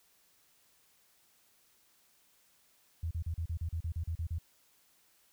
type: tone bursts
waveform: sine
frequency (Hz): 82.41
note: E2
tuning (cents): 0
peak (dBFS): -32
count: 12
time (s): 3.03-4.385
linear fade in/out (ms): 5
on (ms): 79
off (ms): 37
effects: white hiss -68 dBFS RMS until 5.32 s